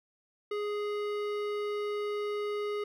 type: tone with hard clipping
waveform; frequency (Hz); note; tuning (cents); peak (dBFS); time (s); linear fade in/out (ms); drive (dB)
sine; 415.3; G#4; 0; -33; 0.51-2.84; 5; 15
effects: none